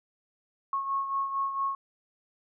sine beating tone pair, 1094 / 1098.4 Hz, C#6 / C#6, -23 / -16 cents, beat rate 4.4 Hz, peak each -28 / -36 dBFS, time 0.73-1.75 s, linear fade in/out 2 ms, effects none

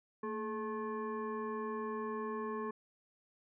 sine tone with frequency modulation, 427.6 Hz, A4, 49 cents flat, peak -36 dBFS, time 0.23-2.71 s, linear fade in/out 5 ms, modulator 653 Hz, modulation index 1.2, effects none

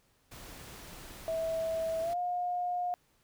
pink noise, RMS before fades -48 dBFS, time 0.31-2.14 s, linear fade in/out 10 ms
sine tone with pitch glide, 651 to 714 Hz, E5 to F5, -22 to +38 cents, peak -30 dBFS, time 1.28-2.94 s, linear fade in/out 0 ms, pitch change +160 cents, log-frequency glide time 2.01-2.18 s
effects pink hiss -70 dBFS RMS until 3.23 s

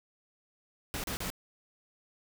pink noise bursts, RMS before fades -36 dBFS, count 3, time 0.94-1.302 s, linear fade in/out 0 ms, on 98 ms, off 34 ms, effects none

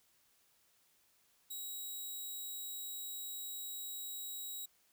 5% pulse tone, 3850 Hz, B7, 45 cents flat, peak -34 dBFS, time 1.5-4.66 s, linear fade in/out 10 ms, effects white hiss -72 dBFS RMS until 4.92 s

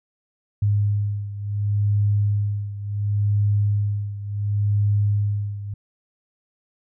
sine beating tone pair, 102.6 / 103.3 Hz, G#2 / G#2, -21 / -9 cents, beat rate 0.7 Hz, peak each -20 / -24 dBFS, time 0.62-5.74 s, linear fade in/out 5 ms, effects none

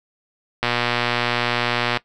click train, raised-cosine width 0.3 ms, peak -3 dBFS, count 162, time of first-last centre 0.63-1.972 s, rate 120 Hz, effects noise-tail reverb RT60 0.1 s tail -18 dB re dry

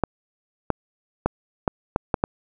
clicks, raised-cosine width 1 ms, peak -5 dBFS, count 7, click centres 0.037 / 0.703 / 1.26 / 1.678 / 1.961 / 2.142 / 2.239 s, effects none

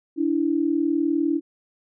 sine tone pair together, 290 / 329.9 Hz, D4 / E4, -22 / +1 cents, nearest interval major second, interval 223 cents, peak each -22 dBFS, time 0.16-1.41 s, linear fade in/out 50 ms, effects none

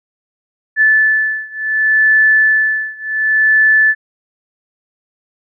sine beating tone pair, 1744 / 1744.68 Hz, A6 / A6, -16 / -15 cents, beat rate 0.68 Hz, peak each -12 / -13 dBFS, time 0.76-3.95 s, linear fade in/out 50 ms, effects none

